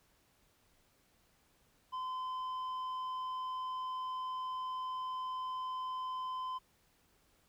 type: tone with tanh clipping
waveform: sine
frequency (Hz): 1025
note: C6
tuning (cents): -36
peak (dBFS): -38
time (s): 1.92-6.59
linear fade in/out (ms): 20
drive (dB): 6
effects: pink hiss -71 dBFS RMS until 7.48 s